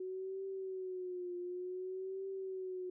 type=tone with vibrato; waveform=sine; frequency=370 Hz; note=F#4; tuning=in tune; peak=-39 dBFS; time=0-2.9 s; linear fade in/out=5 ms; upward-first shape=triangle; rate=0.55 Hz; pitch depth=81 cents each way; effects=none